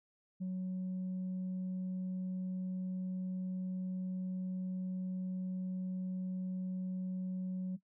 sine tone, 185 Hz, F#3, in tune, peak -33 dBFS, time 0.4-7.77 s, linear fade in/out 20 ms, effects noise-tail reverb RT60 0.1 s tail -17 dB re dry + tanh soft clip ceiling -34 dBFS

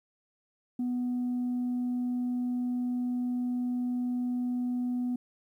sine tone, 246.9 Hz, B3, in tune, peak -26 dBFS, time 0.79-5.16 s, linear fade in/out 5 ms, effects tanh soft clip ceiling -26 dBFS + 11-bit

